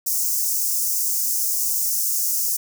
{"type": "high-pass noise", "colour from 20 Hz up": "white", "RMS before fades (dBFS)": -22, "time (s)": [0.06, 2.57], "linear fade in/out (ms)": 10, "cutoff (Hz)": 5400, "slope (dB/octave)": 48, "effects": []}